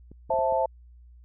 clicks, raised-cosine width 3 ms, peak -33 dBFS, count 5, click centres 0.116 / 0.296 / 0.339 / 0.389 / 0.524 s
sine chord, A minor, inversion first, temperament just, 528 / 660 / 880 Hz, C5 / E5 / A5, +16 / +2 / 0 cents, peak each -26 dBFS, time 0.3-0.66 s, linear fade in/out 5 ms
effects added 60 Hz sine -48 dBFS peak until 1.24 s

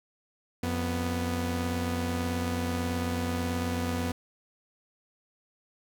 sawtooth tone pair together, 88.43 / 246.9 Hz, F2 / B3, +22 / 0 cents, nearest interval octave + tritone, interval 1778 cents, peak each -27 dBFS, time 0.63-4.12 s, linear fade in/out 5 ms, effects none

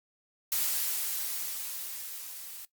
blue noise with level ramp, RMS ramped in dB -28 to -44 dBFS, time 0.52-2.65 s, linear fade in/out 2 ms, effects noise-tail reverb RT60 0.1 s tail -17 dB re dry + Opus 48 kbps

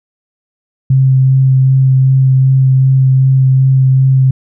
sine tone with vibrato, 132.3 Hz, C3, 20 cents sharp, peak -5 dBFS, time 0.9-4.31 s, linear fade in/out 5 ms, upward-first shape sine, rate 2.6 Hz, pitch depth 11 cents each way, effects none

